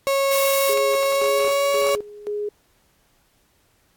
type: tone with pitch glide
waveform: 35% pulse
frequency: 549 to 560.9 Hz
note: C#5 to C#5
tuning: -17 to +20 cents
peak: -16 dBFS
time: 0.07-1.95 s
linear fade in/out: 0 ms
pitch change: +37 cents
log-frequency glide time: 1.03-1.66 s
type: noise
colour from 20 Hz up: blue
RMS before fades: -26 dBFS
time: 0.31-0.74 s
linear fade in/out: 10 ms
type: tone with tremolo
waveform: sine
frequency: 415.3 Hz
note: G#4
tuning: in tune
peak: -23 dBFS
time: 0.69-2.49 s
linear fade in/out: 5 ms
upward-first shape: square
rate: 1.9 Hz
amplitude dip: 80%
effects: pink hiss -62 dBFS RMS until 3.96 s + AAC 64 kbps